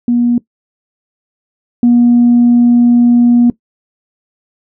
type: tone pair in turn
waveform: sine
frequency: 240 / 240 Hz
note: B3 / B3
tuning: -49 / -49 cents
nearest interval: unison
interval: 0 cents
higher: neither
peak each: -7 / -3 dBFS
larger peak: second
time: 0.08-0.38 / 1.83-3.5 s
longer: second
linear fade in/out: 2 ms
effects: noise-tail reverb RT60 0.1 s tail -19 dB re dry + tanh soft clip ceiling -1 dBFS